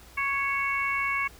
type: harmonic tone with a mistuned harmonic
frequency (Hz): 554.4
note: C#5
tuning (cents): 0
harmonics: 2 / 3 / 4 / 5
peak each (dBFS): -30 / -35 / -27 / -37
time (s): 0.17-1.28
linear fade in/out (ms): 10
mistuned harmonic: 5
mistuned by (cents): -34
effects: added 60 Hz sine -52 dBFS peak until 1.39 s + pink hiss -52 dBFS RMS until 1.39 s